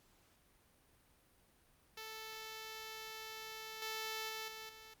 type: tone with level steps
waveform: 5% pulse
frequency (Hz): 440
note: A4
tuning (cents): 0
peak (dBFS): -35 / -29 / -31 / -36 / -43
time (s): 1.97-4.94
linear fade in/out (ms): 5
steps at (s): 3.82 / 4.29 / 4.48 / 4.69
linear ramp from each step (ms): 2
effects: pink hiss -70 dBFS RMS until 5 s + Opus 48 kbps